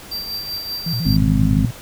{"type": "tone with tremolo", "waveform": "square", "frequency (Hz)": 4699, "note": "D8", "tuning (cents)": 0, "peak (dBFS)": -23, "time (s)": [0.11, 1.17], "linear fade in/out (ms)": 10, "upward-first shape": "triangle", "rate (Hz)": 5.2, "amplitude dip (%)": 55}
{"type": "tone with vibrato", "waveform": "sine", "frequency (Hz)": 140, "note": "C#3", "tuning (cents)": 18, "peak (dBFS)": -20, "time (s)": [0.86, 1.71], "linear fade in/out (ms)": 5, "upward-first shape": "square", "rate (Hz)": 7.1, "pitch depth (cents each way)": 290}
{"type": "harmonic tone", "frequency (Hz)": 51.9, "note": "G#1", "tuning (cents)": 0, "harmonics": [1, 2, 3, 4, 5], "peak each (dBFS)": [-20, -20, -20, -20, -20], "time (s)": [1.05, 1.66], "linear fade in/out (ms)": 10}
{"effects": ["pink hiss -38 dBFS RMS until 1.81 s"]}